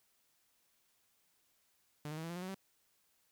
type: tone with pitch steps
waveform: sawtooth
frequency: 149 / 154.61 / 160.43 / 166.48 / 172.75 / 179.25 / 186 / 193.01 Hz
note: D3 / D#3 / E3 / E3 / F3 / F3 / F#3 / G3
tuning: +25 / -11 / -47 / +17 / -19 / +45 / +9 / -27 cents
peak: -37 dBFS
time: 2.05-2.546 s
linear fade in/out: 2 ms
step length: 62 ms
effects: white hiss -75 dBFS RMS until 3.31 s